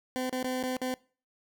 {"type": "tone with dropouts", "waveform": "20% pulse", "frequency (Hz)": 255.6, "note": "C4", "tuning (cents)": -40, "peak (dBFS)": -25, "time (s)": [0.16, 0.94], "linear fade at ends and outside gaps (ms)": 0, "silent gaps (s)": [[0.295, 0.327], [0.428, 0.443], [0.628, 0.637], [0.767, 0.816]], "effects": ["noise-tail reverb RT60 0.4 s tail -23 dB re dry"]}